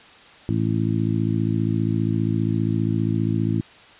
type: harmonic tone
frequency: 55 Hz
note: A1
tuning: in tune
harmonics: 2 / 3 / 4 / 5 / 6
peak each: -23 / -25 / -26 / -27 / -28 dBFS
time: 0.49-3.61 s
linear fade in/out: 0 ms
effects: white hiss -47 dBFS RMS until 3.99 s + resampled to 8000 Hz